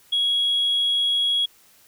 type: tone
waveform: sine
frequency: 3322 Hz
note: G#7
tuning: in tune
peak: -17 dBFS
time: 0.12-1.46 s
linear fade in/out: 10 ms
effects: tanh soft clip ceiling -15 dBFS + white hiss -55 dBFS RMS until 1.87 s